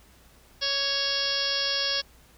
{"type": "harmonic tone with a mistuned harmonic", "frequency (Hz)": 554.4, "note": "C#5", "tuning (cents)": 0, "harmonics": [1, 2, 3, 4, 5, 6, 7, 8, 9, 10], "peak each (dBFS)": [-36, -40, -34, -42, -36, -31, -39, -31, -31, -32], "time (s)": [0.61, 2.02], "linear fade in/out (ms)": 20, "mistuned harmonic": 2, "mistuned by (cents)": 22, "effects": ["added 60 Hz sine -57 dBFS peak until 2.37 s", "pink hiss -57 dBFS RMS until 2.37 s"]}